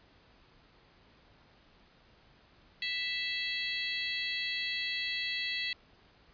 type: harmonic tone with a mistuned harmonic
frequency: 660 Hz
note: E5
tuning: 2 cents sharp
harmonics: 3 / 4 / 5 / 6 / 7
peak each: -37 / -38 / -39 / -40 / -40 dBFS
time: 2.82-5.73 s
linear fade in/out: 2 ms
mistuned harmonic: 7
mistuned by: -79 cents
effects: pink hiss -62 dBFS RMS until 6.33 s + resampled to 11025 Hz